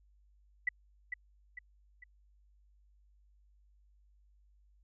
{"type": "tone with echo", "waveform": "sine", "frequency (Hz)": 1975.5, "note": "B6", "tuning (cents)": 0, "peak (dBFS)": -27, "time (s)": [0.67, 0.69], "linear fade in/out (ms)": 5, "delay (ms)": 450, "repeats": 3, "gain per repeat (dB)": -7, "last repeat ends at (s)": 2.04, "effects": ["added 50 Hz sine -63 dBFS peak until 4.83 s"]}